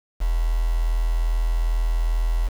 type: tone with quantisation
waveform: sine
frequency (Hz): 41.22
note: E1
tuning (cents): +1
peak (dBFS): -18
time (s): 0.2-2.49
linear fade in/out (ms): 20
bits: 6
effects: none